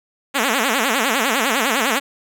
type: tone with vibrato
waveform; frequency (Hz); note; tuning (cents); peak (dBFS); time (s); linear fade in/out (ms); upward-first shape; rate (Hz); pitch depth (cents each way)
5% pulse; 246.9; B3; 0; -5; 0.34-2; 20; sine; 9.9; 240
effects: none